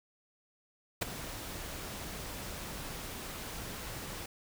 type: noise with ADSR envelope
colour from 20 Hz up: pink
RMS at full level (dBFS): -29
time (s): 1.01-4.26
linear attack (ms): 13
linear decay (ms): 12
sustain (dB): -13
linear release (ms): 4
effects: none